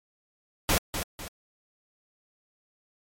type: noise with echo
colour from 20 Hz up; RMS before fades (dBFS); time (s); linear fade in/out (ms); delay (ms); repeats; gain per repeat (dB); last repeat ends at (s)
pink; -23; 0.69-0.78; 0; 250; 2; -8; 1.28
effects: MP3 64 kbps